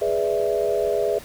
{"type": "chord", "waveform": "sine", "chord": "E dominant seventh", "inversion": "first", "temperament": "equal with one note detuned", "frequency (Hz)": [415.3, 493.9, 590.4, 659.3], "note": ["G#4", "B4", "D5", "E5"], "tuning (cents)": [0, 0, 9, 0], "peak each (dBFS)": [-23, -26, -26, -25], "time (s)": [0.01, 1.19], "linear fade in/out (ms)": 10, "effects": ["pink hiss -42 dBFS RMS until 1.24 s"]}